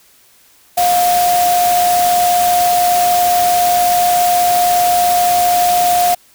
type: tone in noise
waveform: sine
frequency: 710 Hz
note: F5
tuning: 28 cents sharp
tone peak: -10 dBFS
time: 0.77-6.15 s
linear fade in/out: 10 ms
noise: white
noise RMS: -20 dBFS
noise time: 0.77-6.15 s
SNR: +7 dB
effects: white hiss -49 dBFS RMS until 6.34 s